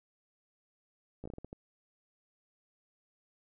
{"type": "slowing click train", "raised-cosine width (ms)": 2, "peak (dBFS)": -30, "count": 8, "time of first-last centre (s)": [1.24, 1.529], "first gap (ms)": 15, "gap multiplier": 1.33, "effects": []}